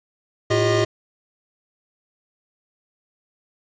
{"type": "tone cluster", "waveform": "square", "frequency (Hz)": [110.2, 354.7, 402.7, 626], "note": ["A2", "F4", "G4", "D#5"], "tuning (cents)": [3, 27, 47, 10], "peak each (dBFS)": -23, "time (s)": [0.5, 0.85], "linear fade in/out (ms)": 10, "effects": ["resampled to 16000 Hz", "9-bit"]}